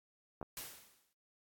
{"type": "clicks", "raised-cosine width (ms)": 1, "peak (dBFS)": -29, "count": 2, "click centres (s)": [0.414, 0.428]}
{"type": "noise with exponential decay", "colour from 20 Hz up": "white", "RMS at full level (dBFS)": -42, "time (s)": [0.57, 1.13], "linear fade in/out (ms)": 1, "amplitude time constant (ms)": 120}
{"effects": ["AAC 64 kbps"]}